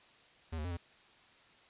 square tone with pitch steps, 81.1 / 75.9 / 89 / 85.9 Hz, E2 / D#2 / F2 / F2, -28 / -42 / +33 / -28 cents, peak -37 dBFS, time 0.52-0.772 s, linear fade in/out 10 ms, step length 63 ms, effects white hiss -62 dBFS RMS until 1.69 s + resampled to 8000 Hz

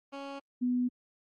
15% pulse / sine tone pair in turn, 277.3 / 247.7 Hz, C#4 / B3, +1 / +5 cents, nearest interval major second, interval 196 cents, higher first, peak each -32 / -26 dBFS, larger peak second, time 0.12-0.4 / 0.61-0.89 s, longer neither, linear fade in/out 20 ms, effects low-pass 4000 Hz 12 dB/octave + Opus 32 kbps

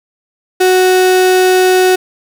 35% pulse tone, 370 Hz, F#4, in tune, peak -5 dBFS, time 0.6-1.96 s, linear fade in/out 10 ms, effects none

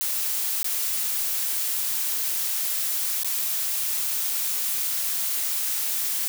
blue noise with dropouts, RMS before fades -26 dBFS, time 0.01-6.28 s, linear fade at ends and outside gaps 0 ms, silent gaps 0.63-0.644 / 3.233-3.246 s, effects none

